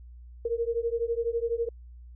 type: beating tone pair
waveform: sine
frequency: 460 / 472 Hz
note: A#4 / A#4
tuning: -23 / +22 cents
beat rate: 12 Hz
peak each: -29 dBFS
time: 0.45-1.69 s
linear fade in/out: 5 ms
effects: added 60 Hz sine -44 dBFS peak until 2.15 s